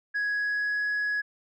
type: tone with pitch glide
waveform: sine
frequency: 1667 to 1677.6 Hz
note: G#6 to G#6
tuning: +6 to +17 cents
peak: -23 dBFS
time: 0.14-1.22 s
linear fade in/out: 20 ms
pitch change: +11 cents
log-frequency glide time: 0.3-0.85 s
effects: tanh soft clip ceiling -24 dBFS